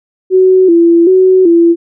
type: tone with vibrato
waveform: sine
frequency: 355.4 Hz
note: F4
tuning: 30 cents sharp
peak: -3 dBFS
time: 0.3-1.76 s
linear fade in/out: 50 ms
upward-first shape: square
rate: 1.3 Hz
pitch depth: 87 cents each way
effects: none